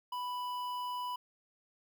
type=tone with notch filter; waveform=square; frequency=990 Hz; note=B5; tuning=4 cents sharp; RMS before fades=-38 dBFS; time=0.12-1.16 s; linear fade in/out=5 ms; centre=8100 Hz; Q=0.51; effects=none